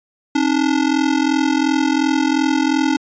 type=ring-modulated tone; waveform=square; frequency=290.2 Hz; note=D4; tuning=21 cents flat; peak=-12 dBFS; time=0.35-2.97 s; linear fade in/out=2 ms; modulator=21.4 Hz; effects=resampled to 16000 Hz